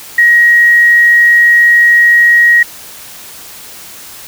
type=tone; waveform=sine; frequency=1893 Hz; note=A#6; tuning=26 cents sharp; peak=-3 dBFS; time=0.18-2.63 s; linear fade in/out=5 ms; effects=white hiss -31 dBFS RMS until 4.27 s